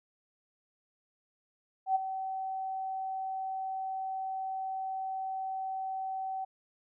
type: tone with ADSR envelope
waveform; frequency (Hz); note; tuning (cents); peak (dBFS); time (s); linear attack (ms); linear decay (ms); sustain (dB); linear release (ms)
sine; 764; G5; -45; -22; 1.86-6.45; 94; 16; -11; 11
effects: none